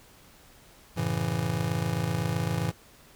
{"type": "chord", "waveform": "square", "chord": "F# minor seventh", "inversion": "none", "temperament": "just", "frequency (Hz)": [92.5, 111, 138.75, 166.5], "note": ["F#2", "A2", "C#3", "E3"], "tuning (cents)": [0, 16, 2, 18], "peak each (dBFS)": [-36, -32, -34, -31], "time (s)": [0.96, 2.72], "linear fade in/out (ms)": 20, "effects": ["pink hiss -55 dBFS RMS until 3.15 s"]}